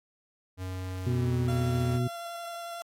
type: tone with pitch glide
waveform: square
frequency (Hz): 92.7 to 86.99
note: F#2 to F2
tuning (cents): +4 to -6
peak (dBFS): -34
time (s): 0.57-2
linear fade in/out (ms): 50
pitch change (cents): -110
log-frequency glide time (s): 1.07-1.36
type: harmonic tone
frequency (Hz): 123.2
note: B2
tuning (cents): -4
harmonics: 1 / 2 / 3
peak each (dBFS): -26 / -33 / -35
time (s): 1.06-2.08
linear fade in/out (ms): 10
type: tone with vibrato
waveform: 30% pulse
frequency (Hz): 684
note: F5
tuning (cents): -36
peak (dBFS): -34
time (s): 1.48-2.82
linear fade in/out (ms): 0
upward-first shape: sine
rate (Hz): 11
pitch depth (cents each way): 9
effects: AAC 48 kbps